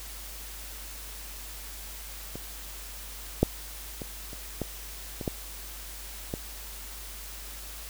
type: clicks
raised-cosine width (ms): 2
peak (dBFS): -23 / -6 / -22 / -28 / -16 / -21 / -14 / -17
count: 8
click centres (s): 2.356 / 3.43 / 4.018 / 4.331 / 4.617 / 5.212 / 5.278 / 6.339
effects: added 50 Hz sine -43 dBFS peak until 7.89 s + white hiss -43 dBFS RMS until 7.89 s